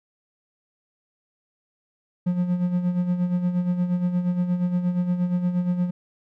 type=tone with tremolo; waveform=triangle; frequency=178.2 Hz; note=F3; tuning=35 cents sharp; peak=-16 dBFS; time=2.26-5.91 s; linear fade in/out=10 ms; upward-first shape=sine; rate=8.5 Hz; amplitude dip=60%; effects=none